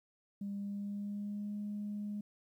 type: tone with pitch glide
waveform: sine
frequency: 200.6 to 207 Hz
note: G3 to G#3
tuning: +40 to -5 cents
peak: -36 dBFS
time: 0.41-2.21 s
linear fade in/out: 5 ms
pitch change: +55 cents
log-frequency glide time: 0.56-1.55 s
effects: tanh soft clip ceiling -33 dBFS + 12-bit